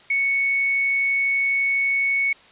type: tone with quantisation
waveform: sine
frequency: 2217 Hz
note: C#7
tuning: in tune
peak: -18 dBFS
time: 0.1-2.33 s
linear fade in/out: 5 ms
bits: 7
effects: white hiss -50 dBFS RMS until 2.51 s + resampled to 8000 Hz